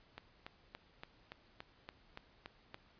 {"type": "click train", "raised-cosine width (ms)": 0.3, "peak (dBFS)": -30, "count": 10, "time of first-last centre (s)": [0.18, 2.744], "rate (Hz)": 3.51, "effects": ["pink hiss -67 dBFS RMS until 2.99 s", "resampled to 11025 Hz"]}